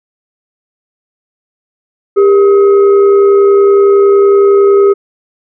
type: tone with frequency modulation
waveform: sine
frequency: 399.1 Hz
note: G4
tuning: 31 cents sharp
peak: -3 dBFS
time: 2.16-4.94 s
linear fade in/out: 20 ms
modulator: 869 Hz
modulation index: 0.37
effects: none